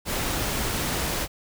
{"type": "noise", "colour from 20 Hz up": "pink", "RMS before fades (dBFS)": -27, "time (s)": [0.05, 1.28], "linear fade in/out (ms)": 50, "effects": []}